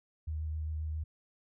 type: tone with vibrato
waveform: sine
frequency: 77.78 Hz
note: D#2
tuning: in tune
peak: -33 dBFS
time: 0.27-1.04 s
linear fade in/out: 10 ms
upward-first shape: sine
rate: 7.5 Hz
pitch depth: 15 cents each way
effects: none